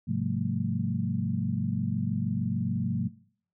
sine tone cluster, 105.1 / 130.9 / 177.8 / 198.2 / 224.2 Hz, G#2 / C3 / F3 / G3 / A3, +21 / +1 / +31 / +19 / +33 cents, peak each -33 / -32 / -31 / -36 / -32 dBFS, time 0.07-3.09 s, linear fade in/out 20 ms, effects noise-tail reverb RT60 0.6 s tail -21 dB re dry

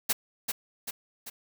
white noise with echo, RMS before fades -25 dBFS, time 0.09-0.13 s, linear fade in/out 10 ms, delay 390 ms, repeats 3, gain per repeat -5 dB, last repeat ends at 1.3 s, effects none

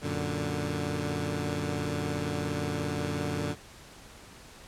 15% pulse chord, Gb augmented, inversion none, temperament equal with one note detuned, 92.18 / 116.54 / 146.83 Hz, Gb2 / Bb2 / D3, -6 / 0 / 0 cents, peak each -28 / -31 / -26 dBFS, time 0.01-3.56 s, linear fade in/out 50 ms, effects pink hiss -50 dBFS RMS until 4.67 s + low-pass 10000 Hz 12 dB/octave

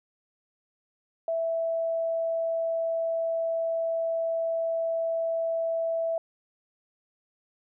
sine tone, 659.3 Hz, E5, in tune, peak -25 dBFS, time 1.28-6.18 s, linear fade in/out 2 ms, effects none

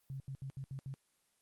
sine tone bursts at uneven times, 135 Hz, C#3, 45 cents flat, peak -40 dBFS, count 6, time 0.1-0.2 / 0.28-0.35 / 0.42-0.5 / 0.57-0.64 / 0.71-0.79 / 0.86-0.94 s, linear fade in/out 0 ms, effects white hiss -75 dBFS RMS until 1.41 s + Opus 24 kbps

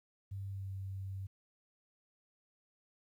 sine tone with pitch glide, 98 to 96.37 Hz, G2 to G2, 0 to -29 cents, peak -39 dBFS, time 0.31-1.27 s, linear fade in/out 10 ms, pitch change -29 cents, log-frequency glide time 0.51-0.69 s, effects 12-bit

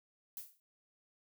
violet noise with exponential decay, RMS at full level -41 dBFS, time 0.37-0.6 s, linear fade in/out 1 ms, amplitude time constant 50 ms, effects none

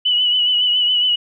sine tone with vibrato, 2960 Hz, F#7, in tune, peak -13 dBFS, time 0.05-1.16 s, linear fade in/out 10 ms, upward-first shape triangle, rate 7.2 Hz, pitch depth 46 cents each way, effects none

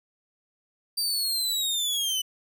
sawtooth linear sweep, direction down, 4699 to 2980 Hz, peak -22 dBFS, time 0.97-2.22 s, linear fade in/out 10 ms, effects none

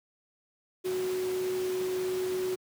sine tone in noise, 370 Hz, F#4, in tune, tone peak -28 dBFS, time 0.84-2.56 s, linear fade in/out 20 ms, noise pink, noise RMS -41 dBFS, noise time 0.84-2.56 s, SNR +10 dB, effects high-pass 150 Hz 12 dB/octave

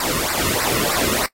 pink noise with flanger, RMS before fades -21 dBFS, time 0-1.26 s, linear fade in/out 2 ms, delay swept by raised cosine 0.3 to 1.3 ms, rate 3.2 Hz, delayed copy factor -0.8, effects noise-tail reverb RT60 0.1 s tail -20 dB re dry + AAC 48 kbps

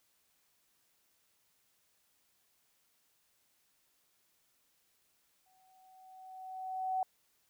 sine tone with exponential growth, 752 Hz, F#5, 28 cents sharp, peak -29 dBFS, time 5.46-7.03 s, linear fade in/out 2 ms, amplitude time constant 340 ms, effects white hiss -74 dBFS RMS until 7.49 s

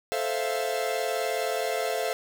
45% pulse chord, F major seventh, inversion first, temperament equal with one note detuned, 438.5 / 523.3 / 659.3 / 698.5 Hz, A4 / C5 / E5 / F5, -6 / 0 / 0 / 0 cents, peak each -32 dBFS, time 0.12-2.13 s, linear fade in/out 0 ms, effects none

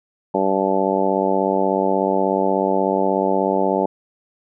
harmonic tone, 96.5 Hz, G2, 27 cents flat, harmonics 2 / 3 / 4 / 5 / 6 / 7 / 8 / 9, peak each -25 / -25 / -23 / -24 / -23 / -25 / -29 / -23 dBFS, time 0.34-3.86 s, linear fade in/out 5 ms, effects none

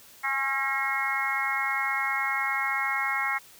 harmonic tone with a mistuned harmonic, 270.5 Hz, C#4, 42 cents flat, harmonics 3 / 4 / 5 / 6 / 7 / 8, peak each -34 / -33 / -33 / -37 / -31 / -29 dBFS, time 0.23-3.39 s, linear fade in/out 20 ms, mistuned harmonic 3, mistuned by +24 cents, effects white hiss -52 dBFS RMS until 3.59 s

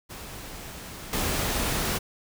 pink noise with level steps, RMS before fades -40 / -27 dBFS, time 0.09-1.99 s, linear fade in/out 20 ms, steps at 1.13 s, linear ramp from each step 2 ms, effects none

